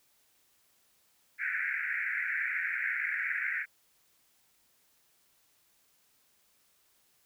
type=band-pass noise; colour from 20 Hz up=pink; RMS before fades=-33 dBFS; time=1.38-3.66 s; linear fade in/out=50 ms; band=1500 to 2300 Hz; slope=96 dB/octave; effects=white hiss -69 dBFS RMS until 7.25 s